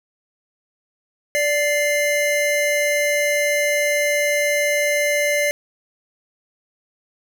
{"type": "tone pair together", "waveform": "square", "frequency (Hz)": [585.1, 2093], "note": ["D5", "C7"], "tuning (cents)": [-7, 0], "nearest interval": "octave + minor seventh", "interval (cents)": 2207, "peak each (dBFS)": [-20, -21], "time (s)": [1.35, 5.51], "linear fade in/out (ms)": 0, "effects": []}